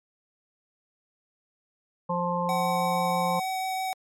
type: harmonic tone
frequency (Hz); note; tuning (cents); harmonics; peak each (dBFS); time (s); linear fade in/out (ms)
175.6; F3; +10; 1 / 3 / 5 / 6; -30 / -30 / -30 / -30; 2.09-3.4; 10
type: tone with vibrato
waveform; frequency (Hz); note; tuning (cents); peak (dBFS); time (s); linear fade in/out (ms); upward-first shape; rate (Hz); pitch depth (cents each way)
square; 755; F#5; +35; -28; 2.49-3.93; 0; triangle; 6.2; 8
effects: MP3 64 kbps